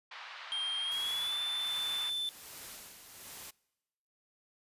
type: band-pass noise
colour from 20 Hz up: pink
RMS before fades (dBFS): -47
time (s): 0.11-2.1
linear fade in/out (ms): 5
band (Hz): 900 to 3900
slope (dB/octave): 24
type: tone with pitch glide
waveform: triangle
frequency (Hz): 3198 to 3528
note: G7 to A7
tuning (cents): +34 to +4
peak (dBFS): -31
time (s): 0.52-2.29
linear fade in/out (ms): 0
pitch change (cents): +170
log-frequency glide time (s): 0.8-1.36
type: noise with tremolo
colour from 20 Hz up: white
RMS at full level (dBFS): -46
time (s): 0.91-3.51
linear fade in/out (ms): 10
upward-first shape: sine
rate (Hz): 1.3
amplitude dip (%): 55
effects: noise-tail reverb RT60 1.0 s tail -25 dB re dry + resampled to 32000 Hz